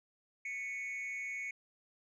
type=tone with frequency modulation; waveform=sine; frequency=2217 Hz; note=C#7; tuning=in tune; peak=-35 dBFS; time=0.45-1.51 s; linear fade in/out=5 ms; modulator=221 Hz; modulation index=0.5; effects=tanh soft clip ceiling -37 dBFS